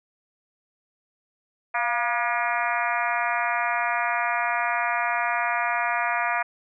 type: harmonic tone with a mistuned harmonic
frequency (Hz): 240.1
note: B3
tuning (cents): -49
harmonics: 3 / 4 / 5 / 6 / 7 / 8 / 9 / 10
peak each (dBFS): -28 / -29 / -30 / -31 / -31 / -32 / -33 / -33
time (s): 1.74-6.43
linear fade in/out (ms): 10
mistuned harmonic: 3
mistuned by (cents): -53
effects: none